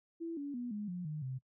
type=tone with pitch steps; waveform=sine; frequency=332.6 / 284.6 / 243.5 / 208.3 / 178.24 / 152.5 / 130.48 Hz; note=E4 / C#4 / B3 / G#3 / F3 / D#3 / C3; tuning=+16 / +46 / -24 / +5 / +36 / -34 / -4 cents; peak=-37 dBFS; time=0.2-1.39 s; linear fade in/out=20 ms; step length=170 ms; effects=noise-tail reverb RT60 0.1 s tail -20 dB re dry